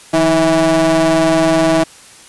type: ring-modulated tone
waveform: 40% pulse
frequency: 164.81 Hz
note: E3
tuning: in tune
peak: -6 dBFS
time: 0.13-1.84 s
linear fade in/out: 10 ms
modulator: 485 Hz
effects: white hiss -40 dBFS RMS until 2.28 s + resampled to 24000 Hz